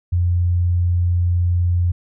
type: tone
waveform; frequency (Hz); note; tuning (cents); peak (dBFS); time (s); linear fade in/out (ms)
sine; 87.9; F2; +12; -14; 0.12-1.92; 10
effects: none